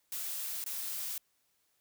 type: noise with dropouts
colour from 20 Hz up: blue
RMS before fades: -38 dBFS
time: 0.12-1.18 s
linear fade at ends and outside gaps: 2 ms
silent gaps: 0.641-0.662 s
effects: white hiss -75 dBFS RMS until 1.8 s